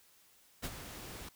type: noise with ADSR envelope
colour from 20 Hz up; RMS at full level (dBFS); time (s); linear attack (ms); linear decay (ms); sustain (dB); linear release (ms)
pink; -37; 0.62-1.29; 26; 45; -10; 5
effects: white hiss -65 dBFS RMS until 1.35 s